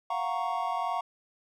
triangle chord, Gb major seventh, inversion third, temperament equal, 698.5 / 740 / 932.3 / 1108.7 Hz, F5 / Gb5 / Bb5 / Db6, 0 / 0 / 0 / 0 cents, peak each -32 dBFS, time 0.1-1.01 s, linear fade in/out 5 ms, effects none

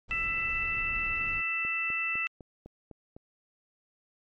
brown noise, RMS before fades -42 dBFS, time 0.08-1.42 s, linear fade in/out 20 ms
harmonic tone, 664 Hz, E5, 12 cents sharp, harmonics 2 / 3 / 4, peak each -38 / -35 / -29 dBFS, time 0.11-2.27 s, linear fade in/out 0 ms
click train, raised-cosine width 2 ms, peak -32 dBFS, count 7, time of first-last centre 1.65-3.165 s, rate 3.96 Hz
effects MP3 32 kbps

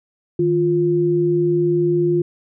sine tone pair together, 155.56 / 349.8 Hz, D#3 / F4, 0 / +3 cents, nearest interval octave + major second, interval 1403 cents, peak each -21 / -15 dBFS, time 0.39-2.22 s, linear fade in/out 5 ms, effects none

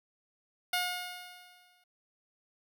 10% pulse tone with exponential decay, 719 Hz, F#5, 50 cents flat, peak -19 dBFS, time 0.73-1.84 s, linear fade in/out 5 ms, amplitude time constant 240 ms, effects none

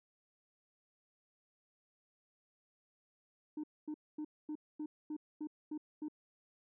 sine tone bursts, 303.9 Hz, D#4, 41 cents flat, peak -36 dBFS, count 9, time 3.57-6.084 s, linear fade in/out 5 ms, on 66 ms, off 240 ms, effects tanh soft clip ceiling -37 dBFS

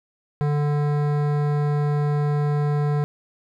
sine tone with hard clipping, 146.83 Hz, D3, in tune, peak -21 dBFS, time 0.41-3.04 s, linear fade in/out 0 ms, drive 16 dB, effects none

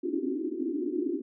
pink band-pass noise, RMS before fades -31 dBFS, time 0.03-1.22 s, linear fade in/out 10 ms, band 260 to 380 Hz, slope 96 dB/octave, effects none

